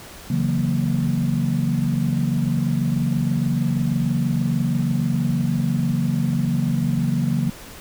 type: chord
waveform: sine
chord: F# dominant seventh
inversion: second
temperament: equal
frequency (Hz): 138.59 / 164.81 / 185 / 233.1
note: C#3 / E3 / F#3 / A#3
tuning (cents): 0 / 0 / 0 / 0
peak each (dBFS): -22 / -23 / -25 / -23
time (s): 0.3-7.5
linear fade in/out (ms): 5
effects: tanh soft clip ceiling -9 dBFS + pink hiss -40 dBFS RMS until 7.8 s